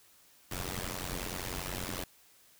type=noise with amplitude modulation; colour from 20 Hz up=pink; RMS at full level=-34 dBFS; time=0.51-2.04 s; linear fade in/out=5 ms; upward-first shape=sine; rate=90.6 Hz; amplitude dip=95%; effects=white hiss -62 dBFS RMS until 2.59 s